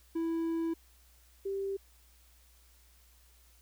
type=tone pair in turn; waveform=triangle / sine; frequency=329.6 / 392 Hz; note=E4 / G4; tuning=0 / 0 cents; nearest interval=minor third; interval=300 cents; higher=second; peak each=-28 / -32 dBFS; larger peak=first; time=0.15-0.74 / 1.45-1.77 s; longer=first; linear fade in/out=10 ms; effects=added 60 Hz sine -61 dBFS peak until 3.61 s + white hiss -65 dBFS RMS until 3.61 s